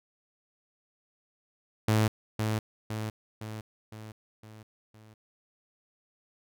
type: tone with echo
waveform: sawtooth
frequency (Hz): 108.7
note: A2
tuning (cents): -21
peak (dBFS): -18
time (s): 1.88-2.08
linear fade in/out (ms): 5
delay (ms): 510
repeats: 6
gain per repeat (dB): -5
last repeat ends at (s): 5.14
effects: none